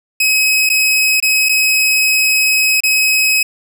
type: tone with dropouts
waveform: sawtooth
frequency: 2547 Hz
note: D#7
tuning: 40 cents sharp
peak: -7 dBFS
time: 0.2-3.43 s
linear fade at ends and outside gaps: 5 ms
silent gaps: 0.692-0.699 / 1.202-1.225 / 1.488-1.492 / 2.805-2.835 s
effects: none